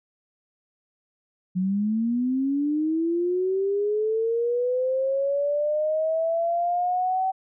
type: linear sweep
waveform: sine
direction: up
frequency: 180 to 764 Hz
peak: -21 dBFS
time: 1.55-7.32 s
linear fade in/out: 20 ms
effects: none